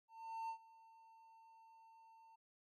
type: tone with ADSR envelope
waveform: triangle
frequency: 902 Hz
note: A5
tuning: 43 cents sharp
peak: -39 dBFS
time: 0.08-2.36 s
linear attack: 410 ms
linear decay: 86 ms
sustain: -21 dB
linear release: 10 ms
effects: none